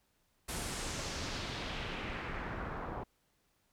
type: noise with low-pass filter sweep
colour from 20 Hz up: pink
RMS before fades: -40 dBFS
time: 0.48-3.04 s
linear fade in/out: 10 ms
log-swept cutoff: 11000 to 980 Hz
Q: 1.6
effects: pink hiss -75 dBFS RMS until 3.72 s